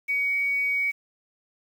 sine tone with quantisation, 2251 Hz, C#7, 26 cents sharp, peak -22 dBFS, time 0.08-0.92 s, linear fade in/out 20 ms, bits 8, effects none

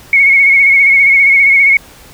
sine tone with vibrato, 2200 Hz, C#7, 14 cents flat, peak -4 dBFS, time 0.13-1.77 s, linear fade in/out 2 ms, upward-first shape sine, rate 15 Hz, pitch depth 41 cents each way, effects pink hiss -38 dBFS RMS until 2.13 s

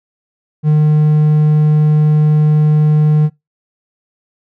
triangle tone, 152 Hz, D#3, 40 cents flat, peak -5 dBFS, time 0.63-3.3 s, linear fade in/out 50 ms, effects noise-tail reverb RT60 0.2 s tail -23 dB re dry

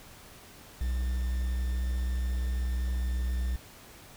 triangle tone with quantisation, 62 Hz, B1, 7 cents sharp, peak -25 dBFS, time 0.81-3.56 s, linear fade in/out 0 ms, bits 8, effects pink hiss -51 dBFS RMS until 4.16 s

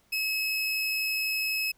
30% pulse tone, 2576 Hz, E7, 41 cents flat, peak -24 dBFS, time 0.12-1.72 s, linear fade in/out 10 ms, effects pink hiss -66 dBFS RMS until 1.77 s

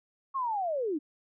sine linear sweep, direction down, 1108.7 to 275 Hz, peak -28 dBFS, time 0.34-0.99 s, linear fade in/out 20 ms, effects none

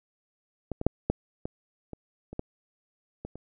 clicks, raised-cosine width 2 ms, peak -18 / -19 / -6 / -10 / -19 / -25 / -27 / -17 / -23 / -28 dBFS, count 10, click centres 0.717 / 0.814 / 0.866 / 1.1 / 1.455 / 1.933 / 2.33 / 2.394 / 3.25 / 3.356 s, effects none

